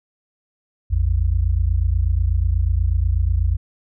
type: tone pair together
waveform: sine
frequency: 56.4 / 84.6 Hz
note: A1 / E2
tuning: +44 / +45 cents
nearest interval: perfect fifth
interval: 701 cents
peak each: -18 dBFS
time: 0.9-3.57 s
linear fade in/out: 20 ms
effects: none